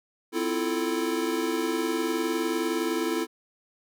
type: chord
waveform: square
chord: F major seventh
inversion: second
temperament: equal with one note detuned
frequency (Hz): 258.3 / 329.6 / 349.2 / 440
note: C4 / E4 / F4 / A4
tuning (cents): -22 / 0 / 0 / 0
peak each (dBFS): -34 / -29 / -34 / -32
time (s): 0.32-3.27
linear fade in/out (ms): 50
effects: none